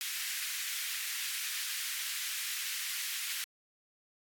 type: high-pass noise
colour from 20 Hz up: pink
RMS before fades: -37 dBFS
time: 0.01-3.44 s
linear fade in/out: 0 ms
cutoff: 1800 Hz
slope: 24 dB/octave
effects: AAC 64 kbps